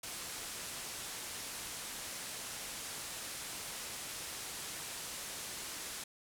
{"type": "low-pass noise", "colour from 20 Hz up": "white", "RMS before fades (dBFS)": -44, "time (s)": [0.03, 6.04], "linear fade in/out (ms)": 5, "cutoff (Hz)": 11000, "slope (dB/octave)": 24, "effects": []}